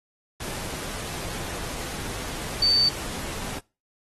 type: tone in noise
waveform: sine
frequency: 4565 Hz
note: D8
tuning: 50 cents flat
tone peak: -17 dBFS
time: 2.62-2.89 s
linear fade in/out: 5 ms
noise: pink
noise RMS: -34 dBFS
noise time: 0.4-3.59 s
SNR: +14 dB
effects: noise-tail reverb RT60 0.3 s tail -24 dB re dry + AAC 32 kbps